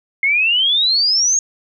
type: exponential sweep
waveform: sine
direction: up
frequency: 2125 to 6645 Hz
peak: -12 dBFS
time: 0.23-1.39 s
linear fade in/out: 2 ms
effects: none